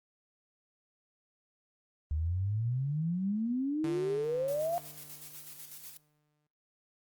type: exponential sweep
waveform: sine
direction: up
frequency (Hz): 73.42 to 709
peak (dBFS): -29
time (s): 2.11-4.78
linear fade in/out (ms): 0
type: tone with exponential decay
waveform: sawtooth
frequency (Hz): 149.9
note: D3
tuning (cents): +36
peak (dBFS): -33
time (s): 3.84-6.47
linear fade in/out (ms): 0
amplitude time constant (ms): 570
type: noise with tremolo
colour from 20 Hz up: blue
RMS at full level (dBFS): -46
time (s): 4.48-5.97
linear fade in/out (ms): 2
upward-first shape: square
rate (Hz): 8.1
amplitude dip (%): 45
effects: noise-tail reverb RT60 0.6 s tail -20 dB re dry + Opus 32 kbps